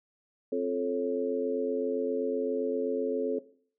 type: harmonic tone with a mistuned harmonic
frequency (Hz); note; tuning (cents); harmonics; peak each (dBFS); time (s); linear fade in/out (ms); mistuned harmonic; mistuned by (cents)
87.7; F2; +8; 3 / 4 / 5 / 6; -33 / -37 / -29 / -34; 0.52-3.39; 5; 6; +70
effects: noise-tail reverb RT60 0.5 s tail -17 dB re dry